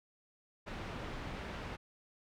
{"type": "low-pass noise", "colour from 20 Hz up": "pink", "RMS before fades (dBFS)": -43, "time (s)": [0.66, 1.77], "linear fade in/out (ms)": 20, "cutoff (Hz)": 2700, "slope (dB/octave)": 12, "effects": []}